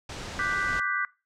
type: low-pass noise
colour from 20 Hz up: pink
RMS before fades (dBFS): -38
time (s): 0.09-0.8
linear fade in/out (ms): 5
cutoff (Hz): 7200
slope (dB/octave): 24
type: chord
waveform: sine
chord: G major seventh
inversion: second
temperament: equal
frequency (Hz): 1174.7 / 1480 / 1568 / 1975.5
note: D6 / F#6 / G6 / B6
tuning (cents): 0 / 0 / 0 / 0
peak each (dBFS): -31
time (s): 0.39-1.05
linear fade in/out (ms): 2
effects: noise-tail reverb RT60 0.3 s tail -22 dB re dry